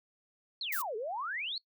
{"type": "exponential two-way sweep", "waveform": "sine", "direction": "down then up", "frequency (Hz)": [4435, 408.2, 4435], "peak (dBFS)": -34, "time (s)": [0.61, 1.58], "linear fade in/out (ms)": 2, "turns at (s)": 0.96}
{"type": "noise", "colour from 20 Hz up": "violet", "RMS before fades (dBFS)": -36, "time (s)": [0.72, 0.82], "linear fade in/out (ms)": 5}
{"effects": ["noise-tail reverb RT60 0.1 s tail -22 dB re dry"]}